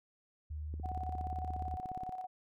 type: tone with pitch glide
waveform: sine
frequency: 75.8 to 77.35 Hz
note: D#2 to D#2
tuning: -45 to -10 cents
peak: -38 dBFS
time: 0.5-1.77 s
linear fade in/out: 10 ms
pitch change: +35 cents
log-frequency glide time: 0.6-1.13 s
type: click train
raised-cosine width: 3 ms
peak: -34 dBFS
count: 24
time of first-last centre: 0.74-2.093 s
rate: 17 Hz
type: tone with tremolo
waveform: sine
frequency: 742 Hz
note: F#5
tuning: 5 cents sharp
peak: -37 dBFS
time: 0.83-2.27 s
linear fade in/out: 20 ms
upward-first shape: square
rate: 17 Hz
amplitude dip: 50%
effects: none